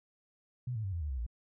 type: tone with pitch steps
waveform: sine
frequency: 124.3 / 109.47 / 96.4 / 84.9 / 74.77 / 65.85 / 57.99 Hz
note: B2 / A2 / G2 / F2 / D2 / C2 / A#1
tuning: +12 / -8 / -28 / -48 / +32 / +12 / -8 cents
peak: -33 dBFS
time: 0.67-1.265 s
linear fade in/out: 5 ms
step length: 85 ms
effects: none